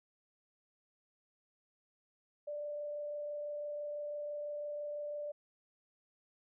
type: tone with frequency modulation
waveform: sine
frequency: 589 Hz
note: D5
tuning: 5 cents sharp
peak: -38 dBFS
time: 2.47-5.32 s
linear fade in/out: 10 ms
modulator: 26 Hz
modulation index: 0.23
effects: none